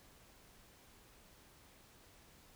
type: silence
effects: pink hiss -63 dBFS RMS until 2.55 s